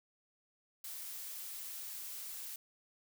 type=noise; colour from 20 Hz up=blue; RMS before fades=-45 dBFS; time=0.84-2.56 s; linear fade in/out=2 ms; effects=none